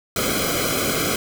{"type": "noise with comb filter", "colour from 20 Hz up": "pink", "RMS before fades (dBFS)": -22, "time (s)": [0.16, 1.16], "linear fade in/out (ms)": 2, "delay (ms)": 1.1, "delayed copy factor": -0.95, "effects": []}